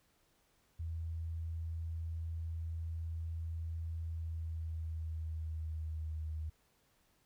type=tone with pitch glide; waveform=sine; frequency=82 to 78.25 Hz; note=E2 to D#2; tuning=-9 to +10 cents; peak=-37 dBFS; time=0.79-6.5 s; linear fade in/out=10 ms; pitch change=-81 cents; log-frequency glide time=4.01-6.31 s; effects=pink hiss -73 dBFS RMS until 7.25 s